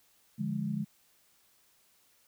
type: chord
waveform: sine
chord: D diminished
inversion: none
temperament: equal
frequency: 146.83 / 174.61 / 207.7 Hz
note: D3 / F3 / Ab3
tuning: 0 / 0 / 0 cents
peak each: -36 / -37 / -33 dBFS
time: 0.38-0.85 s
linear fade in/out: 20 ms
effects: white hiss -67 dBFS RMS until 2.27 s